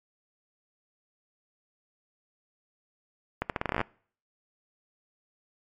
accelerating click train, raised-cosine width 0.5 ms, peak -12 dBFS, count 13, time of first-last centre 3.42-3.813 s, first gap 78 ms, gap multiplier 0.82, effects noise-tail reverb RT60 0.5 s tail -24 dB re dry + MP3 96 kbps

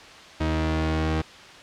sawtooth tone pair together, 79 / 157.88 Hz, D#2 / D#3, +27 / +26 cents, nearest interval octave, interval 1199 cents, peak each -20 dBFS, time 0.4-1.22 s, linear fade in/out 10 ms, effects white hiss -44 dBFS RMS until 1.62 s + low-pass 4000 Hz 12 dB/octave

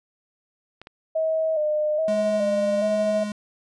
clicks, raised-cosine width 0.3 ms, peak -25 dBFS, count 2, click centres 0.816 / 0.871 s
sine tone with vibrato, 622.3 Hz, D#5, in tune, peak -20 dBFS, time 1.15-3.24 s, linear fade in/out 10 ms, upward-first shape square, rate 1.2 Hz, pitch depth 45 cents each way
square tone, 208.6 Hz, G#3, 8 cents sharp, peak -28 dBFS, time 2.08-3.32 s, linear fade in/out 2 ms
effects resampled to 22050 Hz

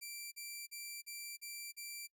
10% pulse tone bursts, 2349 Hz, D7, in tune, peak -36 dBFS, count 6, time 0.01-2.075 s, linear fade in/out 20 ms, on 310 ms, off 41 ms, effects noise-tail reverb RT60 0.1 s tail -25 dB re dry

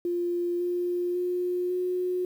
sine tone with pitch steps, 349.2 / 353.7 / 358.2 / 362.8 Hz, F4 / F4 / F4 / F#4, 0 / +22 / +44 / -34 cents, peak -25 dBFS, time 0.05-2.25 s, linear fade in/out 2 ms, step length 550 ms, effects 9-bit

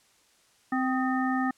harmonic tone with a mistuned harmonic, 259.8 Hz, C4, 12 cents flat, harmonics 1 / 3 / 5 / 7, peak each -26 / -31 / -33 / -34 dBFS, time 0.72-1.51 s, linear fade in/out 5 ms, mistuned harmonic 5, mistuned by -66 cents, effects white hiss -63 dBFS RMS until 1.57 s + low-pass 9000 Hz 12 dB/octave

